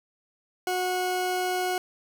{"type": "tone pair together", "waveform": "40% pulse", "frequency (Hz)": [365.5, 731], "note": ["F#4", "F#5"], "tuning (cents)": [-21, -21], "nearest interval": "octave", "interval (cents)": 1200, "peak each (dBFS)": -28, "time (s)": [0.67, 1.78], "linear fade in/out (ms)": 2, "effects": []}